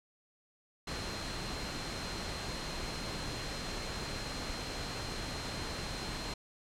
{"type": "tone in noise", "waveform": "sine", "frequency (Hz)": 4157, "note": "C8", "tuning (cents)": -12, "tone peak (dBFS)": -46, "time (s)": [0.87, 6.34], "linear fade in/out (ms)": 5, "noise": "pink", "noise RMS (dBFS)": -39, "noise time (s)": [0.87, 6.34], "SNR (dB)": -10, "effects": ["low-pass 7000 Hz 12 dB/octave"]}